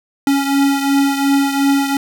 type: beating tone pair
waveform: square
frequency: 277.2 / 280 Hz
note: C#4 / C#4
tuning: 0 / +18 cents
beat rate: 2.8 Hz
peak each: -14 / -20 dBFS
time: 0.27-1.97 s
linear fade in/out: 2 ms
effects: none